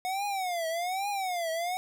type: tone with vibrato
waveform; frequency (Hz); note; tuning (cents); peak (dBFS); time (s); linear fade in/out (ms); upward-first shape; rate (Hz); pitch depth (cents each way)
square; 728; F#5; -28; -30; 0.05-1.77; 0; triangle; 1.2; 220
effects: none